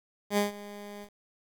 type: tone with ADSR envelope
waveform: 15% pulse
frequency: 204.9 Hz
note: G#3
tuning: 23 cents flat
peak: -16 dBFS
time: 0.3-1.1 s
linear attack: 76 ms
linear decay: 140 ms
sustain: -20 dB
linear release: 76 ms
effects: 9-bit